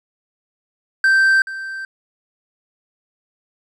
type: tone with echo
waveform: triangle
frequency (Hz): 1562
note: G6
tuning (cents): -7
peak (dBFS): -9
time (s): 1.04-1.42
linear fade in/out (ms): 2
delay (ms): 430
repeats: 1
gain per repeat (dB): -15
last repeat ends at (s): 1.85
effects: resampled to 24000 Hz